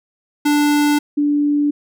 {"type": "tone pair in turn", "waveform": ["square", "sine"], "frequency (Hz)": [293.7, 291.7], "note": ["D4", "D4"], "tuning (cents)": [0, -12], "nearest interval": "unison", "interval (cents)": 12, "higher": "first", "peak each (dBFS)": -13, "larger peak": "neither", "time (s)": [[0.45, 0.99], [1.17, 1.71]], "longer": "neither", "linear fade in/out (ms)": 10, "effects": []}